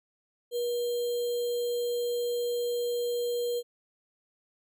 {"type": "tone with sample-and-hold", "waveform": "sine", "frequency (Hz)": 480.2, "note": "B4", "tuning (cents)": -49, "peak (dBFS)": -27, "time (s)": [0.51, 3.63], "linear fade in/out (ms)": 50, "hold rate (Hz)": 3675, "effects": []}